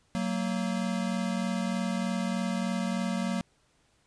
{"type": "tone pair together", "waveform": "square", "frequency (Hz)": [186.64, 229.9], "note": ["F#3", "A#3"], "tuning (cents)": [15, -24], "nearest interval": "major third", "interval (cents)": 361, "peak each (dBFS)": [-31, -32], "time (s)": [0.15, 3.41], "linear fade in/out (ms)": 0, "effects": ["pink hiss -68 dBFS RMS until 4.06 s", "resampled to 22050 Hz"]}